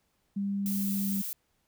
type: tone with pitch glide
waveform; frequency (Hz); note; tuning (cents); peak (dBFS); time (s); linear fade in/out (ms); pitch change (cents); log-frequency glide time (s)
sine; 199.3 to 197.92; G3 to G3; +29 to +17; -28; 0.36-1.22; 10; -12; 0.52-1.05
type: noise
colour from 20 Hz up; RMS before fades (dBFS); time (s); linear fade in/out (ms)
violet; -36; 0.66-1.33; 0
effects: pink hiss -74 dBFS RMS until 1.67 s